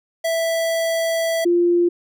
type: tone pair in turn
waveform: square / sine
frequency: 659.3 / 347.8 Hz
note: E5 / F4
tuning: 0 / -7 cents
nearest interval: major seventh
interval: 1107 cents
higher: first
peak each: -19 / -13 dBFS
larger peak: second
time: 0.24-1.45 / 1.45-1.89 s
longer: first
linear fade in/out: 10 ms
effects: none